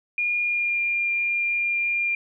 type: tone with pitch glide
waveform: sine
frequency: 2425 to 2399 Hz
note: D#7 to D7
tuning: -45 to +36 cents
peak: -21 dBFS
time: 0.18-2.15 s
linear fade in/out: 2 ms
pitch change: -19 cents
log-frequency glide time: 0.42-0.82 s
effects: none